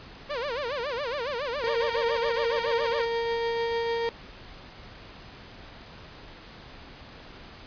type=tone with vibrato; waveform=sawtooth; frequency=523.3 Hz; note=C5; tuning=in tune; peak=-25 dBFS; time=0.29-3.06 s; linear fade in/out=20 ms; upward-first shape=sine; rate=7.2 Hz; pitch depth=230 cents each way
type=tone with tremolo; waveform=35% pulse; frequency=463.7 Hz; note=A#4; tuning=9 cents flat; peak=-23 dBFS; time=1.64-4.09 s; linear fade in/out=0 ms; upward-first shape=triangle; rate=6.7 Hz; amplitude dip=25%
effects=pink hiss -46 dBFS RMS until 7.66 s + resampled to 11025 Hz